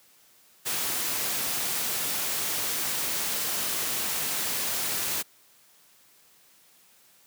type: noise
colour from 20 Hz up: white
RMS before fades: -29 dBFS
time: 0.65-5.23 s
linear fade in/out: 20 ms
effects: white hiss -59 dBFS RMS until 7.26 s + high-pass 100 Hz 12 dB/octave